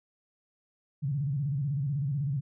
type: tone with vibrato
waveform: sine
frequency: 140.2 Hz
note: C#3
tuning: 20 cents sharp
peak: -27 dBFS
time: 1.02-2.41 s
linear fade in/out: 20 ms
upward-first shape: square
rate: 16 Hz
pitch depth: 120 cents each way
effects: none